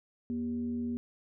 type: tone with frequency modulation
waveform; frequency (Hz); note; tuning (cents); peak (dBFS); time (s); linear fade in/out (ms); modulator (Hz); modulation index
sine; 240; B3; -49; -31; 0.3-0.97; 0; 154; 0.38
effects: none